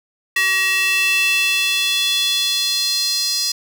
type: tone with high-pass filter sweep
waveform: square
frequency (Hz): 380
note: F#4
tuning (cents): +46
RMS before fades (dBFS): -18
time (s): 0.36-3.52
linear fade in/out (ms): 5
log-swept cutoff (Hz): 2100 to 4800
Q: 4.3
effects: none